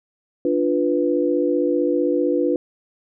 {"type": "chord", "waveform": "sine", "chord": "B diminished", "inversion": "first", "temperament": "equal", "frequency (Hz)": [293.7, 349.2, 493.9], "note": ["D4", "F4", "B4"], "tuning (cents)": [0, 0, 0], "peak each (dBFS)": -21, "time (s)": [0.45, 2.56], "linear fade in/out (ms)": 2, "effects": []}